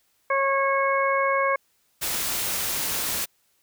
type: harmonic tone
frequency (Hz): 547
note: C#5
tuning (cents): -23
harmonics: 1 / 2 / 3 / 4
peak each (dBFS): -24 / -23 / -29 / -28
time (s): 0.3-1.56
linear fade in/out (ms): 5
type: noise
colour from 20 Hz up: white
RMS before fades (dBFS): -27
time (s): 2.01-3.26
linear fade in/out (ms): 20
effects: white hiss -67 dBFS RMS until 3.62 s